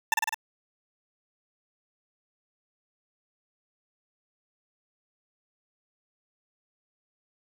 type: tone with echo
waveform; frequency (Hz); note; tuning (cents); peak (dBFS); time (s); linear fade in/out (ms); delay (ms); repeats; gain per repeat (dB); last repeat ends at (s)
20% pulse; 889; A5; +18; -15; 0.12-0.14; 2; 51; 4; -2; 0.344
effects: 8-bit